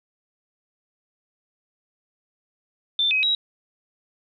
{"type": "tone with pitch steps", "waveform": "sine", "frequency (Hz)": [3556, 2533, 3850], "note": ["A7", "D#7", "B7"], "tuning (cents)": [18, 30, -45], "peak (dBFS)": -18, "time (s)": [2.99, 3.35], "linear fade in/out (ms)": 2, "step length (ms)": 120, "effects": []}